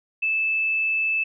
sine tone, 2626 Hz, E7, 7 cents flat, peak -20 dBFS, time 0.22-1.24 s, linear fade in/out 10 ms, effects none

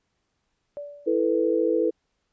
sine tone with exponential decay, 579 Hz, D5, 25 cents flat, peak -30 dBFS, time 0.77-1.42 s, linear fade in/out 0 ms, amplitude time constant 140 ms
sine chord, E suspended fourth, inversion none, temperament equal, 329.6 / 440 / 493.9 Hz, E4 / A4 / B4, 0 / 0 / 0 cents, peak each -24 dBFS, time 1.06-1.91 s, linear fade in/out 20 ms
effects pink hiss -75 dBFS RMS until 2.32 s + resampled to 16000 Hz

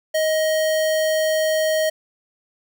square tone, 628 Hz, D#5, 16 cents sharp, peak -18 dBFS, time 0.14-1.9 s, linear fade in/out 10 ms, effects 9-bit

